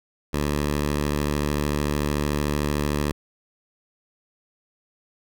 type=tone; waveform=10% pulse; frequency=73.42 Hz; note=D2; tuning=in tune; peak=-14 dBFS; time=0.33-3.12 s; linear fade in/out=10 ms; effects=none